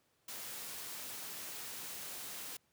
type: noise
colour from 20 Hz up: white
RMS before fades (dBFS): -45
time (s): 0.28-2.57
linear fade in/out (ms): 5
effects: pink hiss -75 dBFS RMS until 2.72 s + high-pass 100 Hz 12 dB/octave